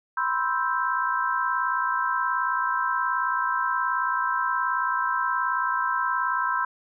sine chord, C major seventh, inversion third, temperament equal, 987.8 / 1046.5 / 1318.5 / 1568 Hz, B5 / C6 / E6 / G6, 0 / 0 / 0 / 0 cents, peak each -28 dBFS, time 0.17-6.65 s, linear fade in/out 5 ms, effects none

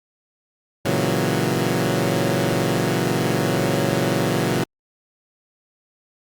15% pulse chord, F# dominant seventh, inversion first, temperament equal with one note detuned, 116.54 / 138.59 / 164.24 / 185 Hz, A#2 / C#3 / E3 / F#3, 0 / 0 / -6 / 0 cents, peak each -18 dBFS, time 0.85-4.64 s, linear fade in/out 5 ms, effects Opus 48 kbps

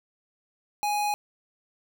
square tone, 830.6 Hz, G#5, in tune, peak -25 dBFS, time 0.83-1.14 s, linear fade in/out 0 ms, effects none

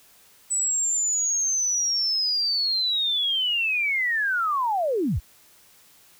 sine linear sweep, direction down, 7970 to 37.38 Hz, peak -21 dBFS, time 0.5-5.2 s, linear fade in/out 20 ms, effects white hiss -55 dBFS RMS until 6.19 s

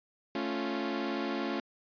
sawtooth chord, A augmented, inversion none, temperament equal, 220 / 277.2 / 349.2 Hz, A3 / C#4 / E#4, 0 / 0 / 0 cents, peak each -33 / -31 / -32 dBFS, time 0.35-1.6 s, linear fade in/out 2 ms, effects resampled to 11025 Hz

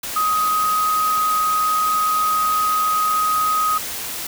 sine tone in noise, 1256 Hz, D#6, 16 cents sharp, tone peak -16 dBFS, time 0.16-3.78 s, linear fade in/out 5 ms, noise white, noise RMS -28 dBFS, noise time 0.03-4.27 s, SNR +9 dB, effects none

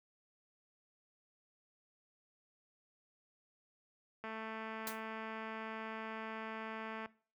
click train, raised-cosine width 0.5 ms, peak -30 dBFS, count 624, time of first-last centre 4.24-7.059 s, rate 221 Hz
white noise with exponential decay, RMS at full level -38 dBFS, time 4.87-5 s, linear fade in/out 1 ms, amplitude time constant 27 ms
effects noise-tail reverb RT60 0.4 s tail -20 dB re dry + high-pass 80 Hz 12 dB/octave

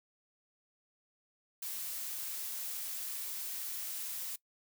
blue noise, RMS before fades -40 dBFS, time 1.62-4.36 s, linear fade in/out 5 ms, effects noise-tail reverb RT60 0.1 s tail -21 dB re dry

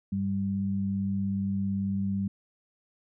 sine tone pair together, 98.34 / 196 Hz, G2 / G3, +6 / 0 cents, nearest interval octave, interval 1194 cents, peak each -33 / -27 dBFS, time 0.12-2.28 s, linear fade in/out 5 ms, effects none

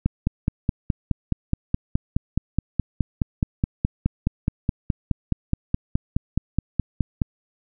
click train, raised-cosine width 5 ms, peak -7 dBFS, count 35, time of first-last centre 0.06-7.218 s, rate 4.75 Hz, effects none

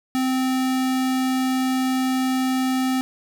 square tone, 259.4 Hz, C4, 15 cents flat, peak -20 dBFS, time 0.15-3.01 s, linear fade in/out 0 ms, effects none

